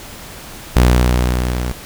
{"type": "tone with level ramp", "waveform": "sawtooth", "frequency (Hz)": 61.4, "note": "B1", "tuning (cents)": -9, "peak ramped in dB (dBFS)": [-3, -15], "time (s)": [0.76, 1.72], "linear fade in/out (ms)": 0, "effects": ["pink hiss -34 dBFS RMS until 1.85 s"]}